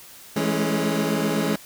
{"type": "chord", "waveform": "25% pulse", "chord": "A major seventh", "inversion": "second", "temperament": "equal with one note detuned", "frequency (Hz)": [164.81, 207.7, 215.5, 277.2], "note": ["E3", "G#3", "A3", "C#4"], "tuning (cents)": [0, 0, -36, 0], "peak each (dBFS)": -23, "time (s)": [0.36, 1.56], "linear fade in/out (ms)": 5, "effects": ["white hiss -45 dBFS RMS until 1.65 s"]}